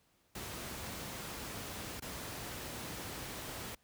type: noise with dropouts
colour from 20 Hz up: pink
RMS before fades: -43 dBFS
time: 0.35-3.75 s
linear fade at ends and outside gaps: 5 ms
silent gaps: 1.999-2.021 s
effects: pink hiss -72 dBFS RMS until 3.83 s + high-pass 60 Hz 12 dB/octave